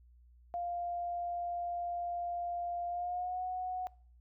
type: tone with pitch glide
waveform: sine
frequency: 698.5 to 735.3 Hz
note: F5 to F#5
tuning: 0 to -11 cents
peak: -34 dBFS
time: 0.54-3.87 s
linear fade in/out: 0 ms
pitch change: +89 cents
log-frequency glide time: 2.88-3.43 s
effects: noise-tail reverb RT60 0.5 s tail -24 dB re dry + added 60 Hz sine -58 dBFS peak until 4.2 s